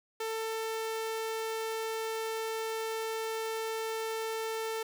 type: tone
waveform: sawtooth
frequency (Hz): 445.4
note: A4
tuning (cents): +21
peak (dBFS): -29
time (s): 0.2-4.83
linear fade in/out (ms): 5
effects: 10-bit